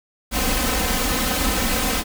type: noise with comb filter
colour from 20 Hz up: pink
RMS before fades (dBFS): -21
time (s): 0.31-2.04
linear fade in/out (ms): 50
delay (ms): 3.9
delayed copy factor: +0.9
effects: none